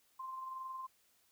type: tone with amplitude modulation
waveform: sine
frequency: 1046.5 Hz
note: C6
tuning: in tune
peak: -40 dBFS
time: 0.19-0.87 s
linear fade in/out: 10 ms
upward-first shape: sine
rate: 21.7 Hz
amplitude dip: 35%
effects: white hiss -72 dBFS RMS until 1.31 s